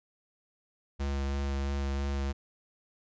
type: tone with vibrato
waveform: square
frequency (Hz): 69.3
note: C#2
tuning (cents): 0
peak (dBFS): -30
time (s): 0.99-2.33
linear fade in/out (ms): 20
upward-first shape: sine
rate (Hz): 3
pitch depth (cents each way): 15
effects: resampled to 16000 Hz